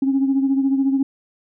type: beating tone pair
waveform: sine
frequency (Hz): 269.8 / 283.8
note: C#4 / C#4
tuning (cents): -47 / +41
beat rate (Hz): 14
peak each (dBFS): -15 / -23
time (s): 0.02-1.03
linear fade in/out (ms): 5
effects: tanh soft clip ceiling -10 dBFS